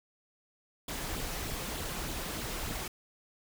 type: noise with flanger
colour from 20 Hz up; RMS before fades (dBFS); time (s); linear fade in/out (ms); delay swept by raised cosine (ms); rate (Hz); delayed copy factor
pink; -37; 0.88-2.88; 5; 0.25 to 5.85; 3.3; +0.6
effects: none